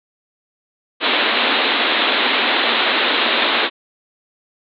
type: band-pass noise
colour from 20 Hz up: white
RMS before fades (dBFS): -17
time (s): 1-3.7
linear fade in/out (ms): 50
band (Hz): 220 to 4000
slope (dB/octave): 96
effects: none